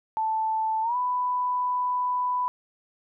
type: tone with pitch glide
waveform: sine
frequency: 880 to 993.5 Hz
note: A5 to B5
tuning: 0 to +10 cents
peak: -23 dBFS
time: 0.17-2.48 s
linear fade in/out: 0 ms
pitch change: +210 cents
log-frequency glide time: 0.82-0.96 s
effects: none